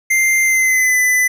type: tone with pitch glide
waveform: square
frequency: 2093 to 2003 Hz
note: C7 to B6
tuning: 0 to +24 cents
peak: -12 dBFS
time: 0.1-1.28 s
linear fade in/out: 10 ms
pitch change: -76 cents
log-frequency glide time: 0.42-0.98 s
effects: none